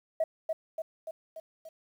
sine tone with echo, 642 Hz, E5, 46 cents flat, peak -23 dBFS, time 0.2-0.24 s, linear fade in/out 5 ms, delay 290 ms, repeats 5, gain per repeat -4 dB, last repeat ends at 1.69 s, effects tanh soft clip ceiling -20 dBFS + 10-bit

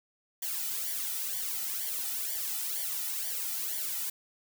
blue noise with flanger, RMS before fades -34 dBFS, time 0.42-4.1 s, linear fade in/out 5 ms, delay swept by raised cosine 0.76 to 1.86 ms, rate 2.1 Hz, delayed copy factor -0.8, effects none

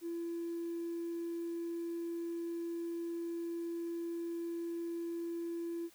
sine tone with hard clipping, 338.2 Hz, E4, 44 cents sharp, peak -37 dBFS, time 0.01-5.9 s, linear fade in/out 50 ms, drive 1 dB, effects white hiss -63 dBFS RMS until 5.94 s

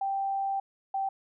sine tone pair in turn, 784 / 778.6 Hz, G5 / G5, 0 / -12 cents, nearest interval unison, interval 12 cents, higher first, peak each -27 dBFS, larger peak neither, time 0.01-0.6 / 0.94-1.09 s, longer first, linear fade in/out 5 ms, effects none

